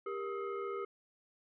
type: tone with frequency modulation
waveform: sine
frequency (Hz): 395.9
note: G4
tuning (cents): +17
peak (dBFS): -36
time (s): 0.06-0.85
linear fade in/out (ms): 5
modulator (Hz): 866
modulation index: 1.1
effects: none